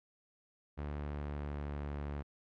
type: tone with pitch glide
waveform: sawtooth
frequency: 73.3 to 72.29 Hz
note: D2 to D2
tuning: -3 to -27 cents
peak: -34 dBFS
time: 0.77-2.23 s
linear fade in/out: 20 ms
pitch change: -24 cents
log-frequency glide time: 0.92-1.89 s
effects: low-pass 2000 Hz 12 dB/octave + AAC 64 kbps